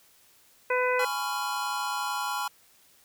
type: harmonic tone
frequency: 501 Hz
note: B4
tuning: 25 cents sharp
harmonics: 1 / 2 / 3 / 4 / 5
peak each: -26 / -29 / -31 / -32 / -33 dBFS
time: 0.7-1.05 s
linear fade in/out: 5 ms
type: chord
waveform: square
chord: C# dominant seventh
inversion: second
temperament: just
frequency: 831.5 / 997.9 / 1108.7 / 1385.9 Hz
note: G#5 / B5 / C#6 / E#6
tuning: +2 / +18 / 0 / -14 cents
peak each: -35 / -34 / -37 / -35 dBFS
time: 0.99-2.48 s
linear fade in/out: 5 ms
effects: white hiss -60 dBFS RMS until 3.04 s